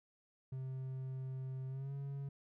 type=tone with pitch glide; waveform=triangle; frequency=131.3 to 139.11 Hz; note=C3 to C#3; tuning=+6 to +6 cents; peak=-38 dBFS; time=0.52-2.29 s; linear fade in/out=5 ms; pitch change=+100 cents; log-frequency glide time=1.68-1.93 s; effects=none